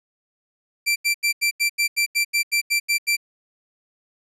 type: tone bursts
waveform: sawtooth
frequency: 2349 Hz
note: D7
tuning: in tune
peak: -14 dBFS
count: 13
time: 0.86-3.168 s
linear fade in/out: 20 ms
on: 100 ms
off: 84 ms
effects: resampled to 32000 Hz